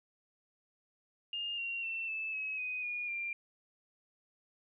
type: tone with pitch steps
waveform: sine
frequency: 2823 / 2755 / 2689 / 2625 / 2562 / 2501 / 2441 / 2382 Hz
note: F7 / F7 / E7 / E7 / E7 / D#7 / D#7 / D7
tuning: +18 / -24 / +34 / -8 / -50 / +8 / -34 / +24 cents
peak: -35 dBFS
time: 1.33-3.33 s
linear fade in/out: 2 ms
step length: 250 ms
effects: none